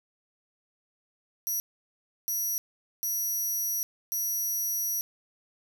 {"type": "tone bursts at uneven times", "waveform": "5% pulse", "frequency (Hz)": 5800, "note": "F#8", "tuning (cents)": -35, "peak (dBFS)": -22, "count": 4, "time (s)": [[1.47, 1.6], [2.28, 2.58], [3.03, 3.83], [4.12, 5.01]], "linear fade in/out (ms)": 0, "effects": []}